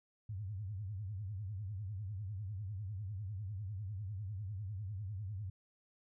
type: tone with vibrato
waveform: sine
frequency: 100 Hz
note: G2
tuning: 35 cents sharp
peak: -39 dBFS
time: 0.29-5.5 s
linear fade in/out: 5 ms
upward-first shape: triangle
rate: 10 Hz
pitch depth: 220 cents each way
effects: none